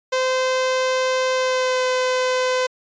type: tone with pitch glide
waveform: sawtooth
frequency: 516 to 509.5 Hz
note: C5 to C5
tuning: -24 to -46 cents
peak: -14 dBFS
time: 0.12-2.67 s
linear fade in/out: 10 ms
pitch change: -22 cents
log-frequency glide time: 1.34-1.84 s
effects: resampled to 16000 Hz